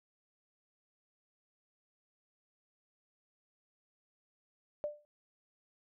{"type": "tone with exponential decay", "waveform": "sine", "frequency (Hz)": 593, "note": "D5", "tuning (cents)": 17, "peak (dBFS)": -30, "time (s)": [4.84, 5.05], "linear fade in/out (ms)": 0, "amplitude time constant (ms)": 44, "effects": []}